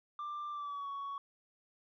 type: tone with pitch glide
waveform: sine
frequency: 1184 to 1117.5 Hz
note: D6 to C#6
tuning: +14 to +14 cents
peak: -36 dBFS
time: 0.19-1.18 s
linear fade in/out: 2 ms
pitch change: -100 cents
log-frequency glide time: 0.51-0.88 s
effects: tanh soft clip ceiling -37 dBFS